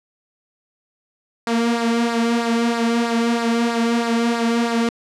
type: tone with flanger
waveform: sawtooth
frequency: 233.1 Hz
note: A#3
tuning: in tune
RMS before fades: -19 dBFS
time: 1.47-4.89 s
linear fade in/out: 2 ms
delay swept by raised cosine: 0.31 to 3.21 ms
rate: 3.1 Hz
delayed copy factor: -0.6
effects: low-pass 7000 Hz 12 dB/octave